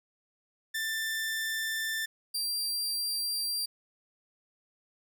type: tone pair in turn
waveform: sawtooth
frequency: 1777 / 4724 Hz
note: A6 / D8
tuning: +17 / +9 cents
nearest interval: octave + perfect fourth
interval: 1692 cents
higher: second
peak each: -27 dBFS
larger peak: neither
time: 0.74-2.06 / 2.34-3.66 s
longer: neither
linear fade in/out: 10 ms
effects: none